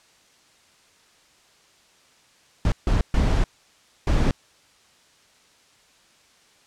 brown noise bursts at uneven times, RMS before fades -19 dBFS, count 4, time 2.65-2.72 / 2.87-3.01 / 3.14-3.44 / 4.07-4.31 s, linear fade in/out 2 ms, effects white hiss -57 dBFS RMS until 6.66 s + low-pass 7000 Hz 12 dB/octave

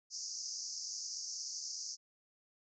white band-pass noise, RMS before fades -43 dBFS, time 0.1-1.97 s, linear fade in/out 50 ms, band 4800 to 6600 Hz, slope 96 dB/octave, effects none

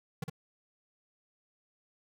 square tone with echo, 156 Hz, D#3, 5 cents sharp, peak -33 dBFS, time 0.22-0.24 s, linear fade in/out 5 ms, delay 58 ms, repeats 1, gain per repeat -3 dB, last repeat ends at 0.298 s, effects none

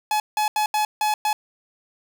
45% pulse tone bursts at uneven times, 850 Hz, G#5, 40 cents sharp, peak -19 dBFS, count 6, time 0.11-0.2 / 0.37-0.48 / 0.56-0.66 / 0.74-0.85 / 1.01-1.14 / 1.25-1.33 s, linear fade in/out 2 ms, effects 8-bit

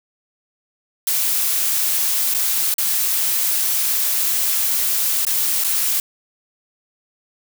blue noise with dropouts, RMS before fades -19 dBFS, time 1.07-6 s, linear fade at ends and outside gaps 2 ms, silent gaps 2.341-2.346 / 2.741-2.782 / 5.251-5.267 / 5.64-5.644 s, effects none

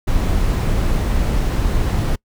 brown noise, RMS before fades -17 dBFS, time 0.07-2.16 s, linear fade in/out 10 ms, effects noise-tail reverb RT60 0.1 s tail -25 dB re dry

